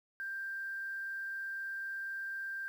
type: tone with quantisation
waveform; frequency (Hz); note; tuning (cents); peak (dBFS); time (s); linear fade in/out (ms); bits
sine; 1581; G6; +14; -37; 0.2-2.68; 0; 10
effects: none